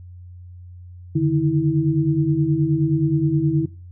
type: tone cluster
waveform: sine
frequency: 142.4 / 151.9 / 324.7 Hz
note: C#3 / D#3 / E4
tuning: +47 / -41 / -26 cents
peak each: -20 dBFS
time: 1.15-3.66 s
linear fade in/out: 10 ms
effects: noise-tail reverb RT60 0.4 s tail -21 dB re dry + added 89 Hz sine -37 dBFS peak until 3.91 s